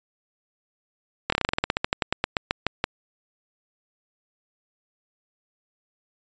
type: slowing click train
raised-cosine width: 0.3 ms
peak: -5 dBFS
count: 21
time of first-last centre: 1.3-2.841 s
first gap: 24 ms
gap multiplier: 1.11
effects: resampled to 16000 Hz